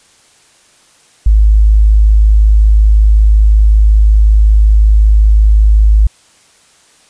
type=tone; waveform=sine; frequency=52.7 Hz; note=G#1; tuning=26 cents sharp; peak=-3 dBFS; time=1.26-6.07 s; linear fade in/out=5 ms; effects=white hiss -47 dBFS RMS until 7.09 s + resampled to 22050 Hz